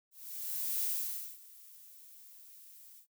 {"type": "noise with ADSR envelope", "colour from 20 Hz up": "violet", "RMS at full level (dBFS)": -33, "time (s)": [0.11, 3.07], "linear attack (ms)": 720, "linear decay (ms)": 540, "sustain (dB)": -22, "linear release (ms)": 97, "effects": ["noise-tail reverb RT60 0.1 s tail -22 dB re dry"]}